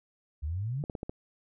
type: exponential sweep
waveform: sine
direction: up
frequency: 69.3 to 155.56 Hz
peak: -30 dBFS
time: 0.42-0.84 s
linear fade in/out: 20 ms
type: clicks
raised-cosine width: 2 ms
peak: -22 dBFS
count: 5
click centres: 0.839 / 0.898 / 0.952 / 1.031 / 1.095 s
effects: none